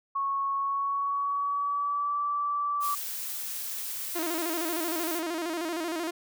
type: tone with pitch glide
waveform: sine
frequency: 1103 to 1160.5 Hz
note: C#6 to D6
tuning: -9 to -21 cents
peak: -26 dBFS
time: 0.15-2.95 s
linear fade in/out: 10 ms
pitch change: +88 cents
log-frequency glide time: 0.56-2.19 s
type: noise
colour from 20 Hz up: blue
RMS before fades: -35 dBFS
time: 2.8-5.22 s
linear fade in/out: 50 ms
type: tone with vibrato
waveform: sawtooth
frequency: 332.2 Hz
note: E4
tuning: 13 cents sharp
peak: -26 dBFS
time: 4.15-6.11 s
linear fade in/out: 10 ms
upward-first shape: square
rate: 13 Hz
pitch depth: 83 cents each way
effects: none